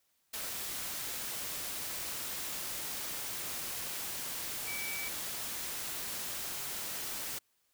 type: tone in noise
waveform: sine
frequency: 2296 Hz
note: D7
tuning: 40 cents flat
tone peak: -39 dBFS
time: 4.67-5.09 s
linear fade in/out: 10 ms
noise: white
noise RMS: -39 dBFS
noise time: 0.33-7.39 s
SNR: -3 dB
effects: white hiss -75 dBFS RMS until 7.73 s